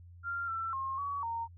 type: tone with pitch steps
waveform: sine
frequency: 1389 / 1340 / 1072 / 1130 / 922 Hz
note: F6 / E6 / C6 / C#6 / A#5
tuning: -10 / +28 / +42 / +33 / -19 cents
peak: -33 dBFS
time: 0.23-1.48 s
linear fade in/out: 50 ms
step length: 250 ms
effects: added 87 Hz sine -50 dBFS peak until 1.57 s